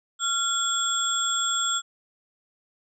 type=tone cluster; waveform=sine; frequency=1374 / 3377 / 7560 Hz; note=F6 / G#7 / A#8; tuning=-29 / +28 / +23 cents; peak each=-27 dBFS; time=0.19-1.82 s; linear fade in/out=50 ms; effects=none